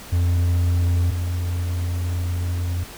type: tone pair in turn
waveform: triangle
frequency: 87.31 / 87.87 Hz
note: F2 / F2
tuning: 0 / +11 cents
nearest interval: unison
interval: 11 cents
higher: second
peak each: -14 / -19 dBFS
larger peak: first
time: 0.12-1.11 / 1.11-2.84 s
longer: second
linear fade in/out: 10 ms
effects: pink hiss -39 dBFS RMS until 2.97 s